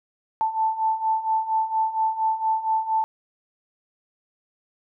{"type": "beating tone pair", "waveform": "sine", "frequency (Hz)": [880, 884.3], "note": ["A5", "A5"], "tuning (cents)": [0, 8], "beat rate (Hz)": 4.3, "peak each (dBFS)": [-26, -22], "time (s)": [0.41, 3.04], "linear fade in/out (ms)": 0, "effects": []}